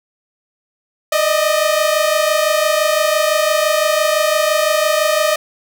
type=tone pair together; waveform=sawtooth; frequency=603 / 628.9 Hz; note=D5 / D#5; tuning=+46 / +18 cents; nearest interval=minor second; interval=72 cents; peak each=-12 dBFS; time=1.12-5.36 s; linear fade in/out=5 ms; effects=none